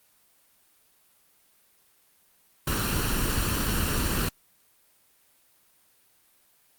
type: noise with comb filter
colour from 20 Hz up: pink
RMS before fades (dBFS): -26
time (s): 2.67-4.29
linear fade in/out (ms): 5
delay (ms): 0.7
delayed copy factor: +0.6
effects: white hiss -63 dBFS RMS until 6.78 s + Opus 32 kbps